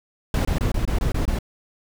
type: noise bursts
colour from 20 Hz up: brown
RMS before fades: -21 dBFS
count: 8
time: 0.34-1.388 s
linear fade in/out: 2 ms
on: 110 ms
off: 24 ms
effects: none